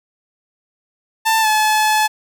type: tone with pitch glide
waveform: sawtooth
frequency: 889 to 860.2 Hz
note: A5 to A5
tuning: +18 to -39 cents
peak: -9 dBFS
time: 1.25-2.08 s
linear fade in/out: 20 ms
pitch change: -57 cents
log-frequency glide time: 1.41-1.47 s
effects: none